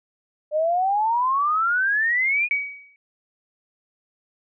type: exponential sweep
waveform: sine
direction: up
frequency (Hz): 595 to 2489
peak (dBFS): -18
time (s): 0.51-2.49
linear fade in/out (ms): 50
type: tone with exponential decay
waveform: sine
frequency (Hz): 2265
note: C#7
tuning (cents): +37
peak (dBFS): -16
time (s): 2.51-2.96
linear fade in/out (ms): 1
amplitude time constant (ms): 97
effects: none